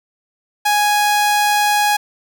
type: tone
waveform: sawtooth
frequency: 830.6 Hz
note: G#5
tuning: in tune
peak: -9 dBFS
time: 0.65-1.97 s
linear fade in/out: 10 ms
effects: none